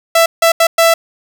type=tone bursts at uneven times; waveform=sawtooth; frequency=664 Hz; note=E5; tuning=12 cents sharp; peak=-3 dBFS; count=4; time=0.15-0.26 / 0.42-0.52 / 0.6-0.67 / 0.78-0.94 s; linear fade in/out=5 ms; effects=none

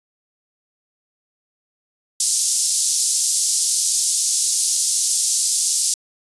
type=band-pass noise; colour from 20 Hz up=white; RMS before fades=-19 dBFS; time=2.2-5.94 s; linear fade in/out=2 ms; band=5100 to 10000 Hz; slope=24 dB/octave; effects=resampled to 24000 Hz

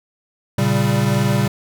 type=chord; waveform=square; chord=G diminished; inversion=first; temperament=equal; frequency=116.54 / 138.59 / 196 Hz; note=Bb2 / Db3 / G3; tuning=0 / 0 / 0 cents; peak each=-20 dBFS; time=0.58-1.48 s; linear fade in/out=5 ms; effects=none

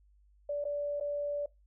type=tone with dropouts; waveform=sine; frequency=580 Hz; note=D5; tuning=22 cents flat; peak=-31 dBFS; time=0.49-1.46 s; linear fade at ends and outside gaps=5 ms; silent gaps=0.642-0.651 / 1-1.008 s; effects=noise-tail reverb RT60 0.2 s tail -21 dB re dry + added 50 Hz sine -61 dBFS peak until 1.66 s

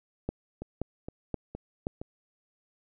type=two click trains; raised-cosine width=2 ms; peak=-24 / -17 dBFS; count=4 / 4; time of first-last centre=0.62-2.015 / 0.29-1.869 s; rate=2.15 / 1.9 Hz; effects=none

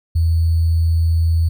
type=tone with sample-and-hold; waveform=sine; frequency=82.41 Hz; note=E2; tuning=in tune; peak=-12 dBFS; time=0.15-1.49 s; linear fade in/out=10 ms; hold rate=4410 Hz; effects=none

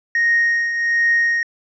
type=tone with tremolo; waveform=triangle; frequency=1864.7 Hz; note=A#6; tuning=in tune; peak=-9 dBFS; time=0.15-1.43 s; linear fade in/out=2 ms; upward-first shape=triangle; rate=1.3 Hz; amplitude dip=65%; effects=tanh soft clip ceiling -9 dBFS + resampled to 16000 Hz

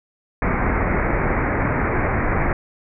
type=low-pass noise; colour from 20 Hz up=pink; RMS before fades=-20 dBFS; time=0.42-2.53 s; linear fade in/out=2 ms; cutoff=2300 Hz; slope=96 dB/octave; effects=none

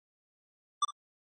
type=tone with echo; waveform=square; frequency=1175 Hz; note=D6; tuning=1 cent sharp; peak=-24 dBFS; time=0.82-0.85 s; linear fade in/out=5 ms; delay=58 ms; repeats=1; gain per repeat=-14 dB; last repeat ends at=0.908 s; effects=MP3 32 kbps

